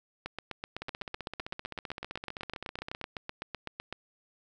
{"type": "two click trains", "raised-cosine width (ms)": 0.3, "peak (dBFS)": [-20, -22], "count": [30, 35], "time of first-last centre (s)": [[0.26, 3.926], [0.82, 3.014]], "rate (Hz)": [7.91, 15.5], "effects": []}